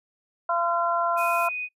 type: harmonic tone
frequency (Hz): 341.7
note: F4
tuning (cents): -38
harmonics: 2 / 3 / 4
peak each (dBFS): -26 / -26 / -26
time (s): 0.49-1.49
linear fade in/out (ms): 5
type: tone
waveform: sine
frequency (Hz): 2489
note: D#7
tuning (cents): 0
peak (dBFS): -28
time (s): 1.16-1.69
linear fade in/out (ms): 50
type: noise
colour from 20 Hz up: violet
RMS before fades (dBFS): -38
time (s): 1.17-1.48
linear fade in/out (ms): 10
effects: noise-tail reverb RT60 0.1 s tail -22 dB re dry + resampled to 32000 Hz